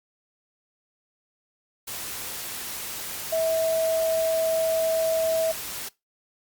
sine tone in noise, 649 Hz, E5, 27 cents flat, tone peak -21 dBFS, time 3.32-5.52 s, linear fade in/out 10 ms, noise white, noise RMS -34 dBFS, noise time 1.87-5.89 s, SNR +10 dB, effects noise-tail reverb RT60 0.2 s tail -21 dB re dry + Opus 48 kbps

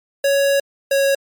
square tone pair in turn, 557 / 551.2 Hz, C#5 / C#5, +8 / -10 cents, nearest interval unison, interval 18 cents, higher first, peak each -14 dBFS, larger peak neither, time 0.24-0.6 / 0.91-1.15 s, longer first, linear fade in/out 5 ms, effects MP3 96 kbps

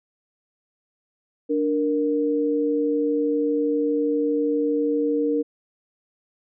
sine tone pair together, 293.7 / 466.2 Hz, D4 / A#4, 0 / 0 cents, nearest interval minor sixth, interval 800 cents, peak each -22 / -22 dBFS, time 1.49-5.43 s, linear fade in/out 20 ms, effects none

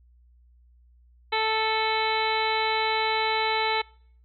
harmonic tone with a mistuned harmonic, 440 Hz, A4, in tune, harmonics 1 / 2 / 3 / 4 / 5 / 6 / 7 / 8 / 9, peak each -30 / -26 / -33 / -35 / -29 / -37 / -36 / -39 / -32 dBFS, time 1.32-3.82 s, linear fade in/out 10 ms, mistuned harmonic 6, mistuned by -27 cents, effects noise-tail reverb RT60 0.6 s tail -26 dB re dry + added 60 Hz sine -54 dBFS peak until 4.24 s

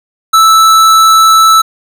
sine tone with hard clipping, 1315 Hz, E6, 5 cents flat, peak -4 dBFS, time 0.33-1.62 s, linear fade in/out 10 ms, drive 17 dB, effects none

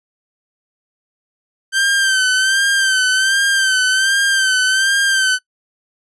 sawtooth tone with vibrato, 1558 Hz, G6, 11 cents flat, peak -9 dBFS, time 1.72-5.39 s, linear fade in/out 50 ms, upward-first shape sine, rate 1.3 Hz, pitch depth 53 cents each way, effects noise-tail reverb RT60 0.1 s tail -22 dB re dry + resampled to 24000 Hz

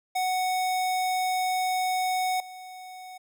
square tone with level steps, 741 Hz, F#5, 2 cents sharp, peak -25 / -41 dBFS, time 0.15-3.18 s, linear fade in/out 10 ms, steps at 2.4 s, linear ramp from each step 2 ms, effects none

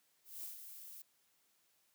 violet noise with ADSR envelope, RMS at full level -45 dBFS, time 0.24-1.02 s, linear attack 190 ms, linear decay 130 ms, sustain -7 dB, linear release 4 ms, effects white hiss -75 dBFS RMS until 1.94 s + high-pass 100 Hz 12 dB/octave

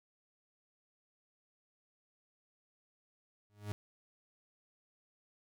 40% pulse tone with exponential growth, 103.83 Hz, G#2, in tune, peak -33 dBFS, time 3.5-3.72 s, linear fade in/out 0 ms, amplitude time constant 47 ms, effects none

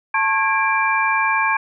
sine tone cluster, 885 / 1085 / 1638 / 2358 Hz, A5 / C#6 / G#6 / D7, +10 / -37 / -24 / +6 cents, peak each -21 dBFS, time 0.14-1.57 s, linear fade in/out 5 ms, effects none

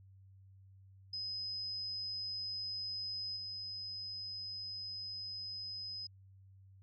sine tone with level steps, 5050 Hz, D#8, 25 cents sharp, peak -38 / -41 dBFS, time 1.13-6.07 s, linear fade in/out 5 ms, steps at 3.36 s, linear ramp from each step 10 ms, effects added 96 Hz sine -57 dBFS peak until 6.82 s

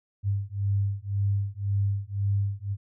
sine beating tone pair, 99 / 100.9 Hz, G2 / G#2, +18 / -49 cents, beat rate 1.9 Hz, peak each -27 dBFS, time 0.23-2.77 s, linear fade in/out 50 ms, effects none

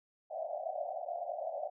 white band-pass noise, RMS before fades -39 dBFS, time 0.3-1.7 s, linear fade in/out 20 ms, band 580 to 740 Hz, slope 96 dB/octave, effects none

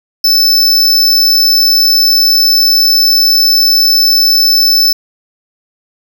square tone, 5274 Hz, E8, in tune, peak -6 dBFS, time 0.24-4.93 s, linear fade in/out 5 ms, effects none

